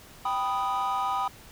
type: chord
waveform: triangle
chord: G augmented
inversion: none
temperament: equal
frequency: 784 / 987.8 / 1244.5 Hz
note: G5 / B5 / D#6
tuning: 0 / 0 / 0 cents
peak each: -27 dBFS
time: 0.25-1.28 s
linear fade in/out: 5 ms
effects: tanh soft clip ceiling -19 dBFS + pink hiss -50 dBFS RMS until 1.51 s